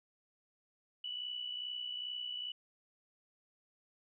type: tone with amplitude modulation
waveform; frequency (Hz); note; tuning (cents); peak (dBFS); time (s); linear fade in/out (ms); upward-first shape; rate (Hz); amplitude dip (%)
sine; 2960; F#7; 0; -36; 1.04-2.52; 5; sine; 62.4; 55
effects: none